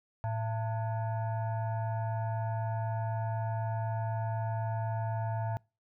sine tone with frequency modulation, 110 Hz, A2, in tune, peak -30 dBFS, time 0.24-5.57 s, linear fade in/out 0 ms, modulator 786 Hz, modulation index 0.74, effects noise-tail reverb RT60 0.3 s tail -26 dB re dry

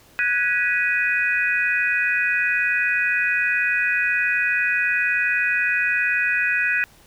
sine chord, G# minor seventh, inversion third, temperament equal with one note detuned, 1480 / 1661.2 / 1941.6 / 2489 Hz, F#6 / G#6 / B6 / D#7, 0 / 0 / -30 / 0 cents, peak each -24 / -24 / -25 / -22 dBFS, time 0.19-6.84 s, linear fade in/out 0 ms, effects pink hiss -52 dBFS RMS until 7.06 s

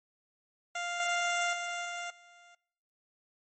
15% pulse tone with level steps, 698.5 Hz, F5, in tune, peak -27 / -22 / -28 / -30 / -49 dBFS, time 0.75-2.55 s, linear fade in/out 5 ms, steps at 1 / 1.53 / 1.85 / 2.1 s, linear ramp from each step 2 ms, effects noise-tail reverb RT60 1.0 s tail -26 dB re dry + MP3 32 kbps

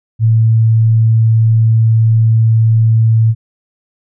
sine tone, 112.3 Hz, A2, 36 cents sharp, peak -6 dBFS, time 0.19-3.35 s, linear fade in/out 50 ms, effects none

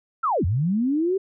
sine linear two-way sweep, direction down then up, 1400 to 78 to 395.3 Hz, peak -19 dBFS, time 0.23-1.18 s, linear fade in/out 10 ms, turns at 0.45 s, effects none

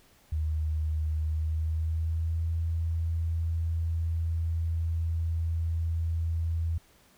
sine tone with pitch glide, 77.78 to 82.41 Hz, D#2 to E2, 0 to 0 cents, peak -26 dBFS, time 0.32-6.78 s, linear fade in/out 5 ms, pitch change +100 cents, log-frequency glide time 1.2-2.48 s, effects pink hiss -61 dBFS RMS until 7.17 s

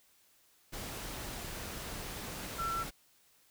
sine tone in noise, 1347 Hz, E6, 37 cents sharp, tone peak -33 dBFS, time 2.58-2.84 s, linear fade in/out 20 ms, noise pink, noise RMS -42 dBFS, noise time 0.72-2.91 s, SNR +6 dB, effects white hiss -67 dBFS RMS until 3.5 s

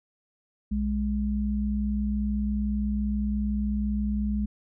sine tone pair together, 61.75 / 207.7 Hz, B1 / G#3, 0 / 0 cents, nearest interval octave + major sixth, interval 2100 cents, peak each -28 / -26 dBFS, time 0.71-4.46 s, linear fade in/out 10 ms, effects none

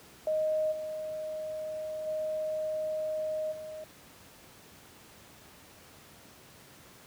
sine tone with level steps, 622 Hz, D#5, 1 cent flat, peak -26 / -34 / -30 / -39 dBFS, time 0.27-3.84 s, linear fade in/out 2 ms, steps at 0.71 / 2.06 / 3.51 s, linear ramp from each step 20 ms, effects pink hiss -54 dBFS RMS until 7.06 s + high-pass 80 Hz 12 dB/octave

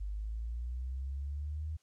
sine linear sweep, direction up, 49 to 79.2 Hz, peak -35 dBFS, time 0-1.77 s, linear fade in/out 10 ms, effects white hiss -74 dBFS RMS until 1.82 s + low-pass 8000 Hz 12 dB/octave

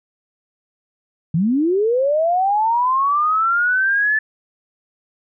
sine linear sweep, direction up, 150 to 1753 Hz, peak -14 dBFS, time 1.34-4.19 s, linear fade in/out 5 ms, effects none

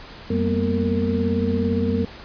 sine tone cluster, 91.2 / 194.8 / 228.7 / 246.3 / 459.6 Hz, F#2 / G3 / A#3 / B3 / A#4, -24 / -11 / -33 / -5 / -25 cents, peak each -25 dBFS, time 0.3-2.05 s, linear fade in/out 5 ms, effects pink hiss -40 dBFS RMS until 2.24 s + resampled to 11025 Hz

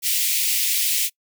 white high-pass noise, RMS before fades -21 dBFS, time 0.02-1.1 s, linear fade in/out 50 ms, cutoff 2100 Hz, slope 48 dB/octave, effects noise-tail reverb RT60 0.1 s tail -24 dB re dry

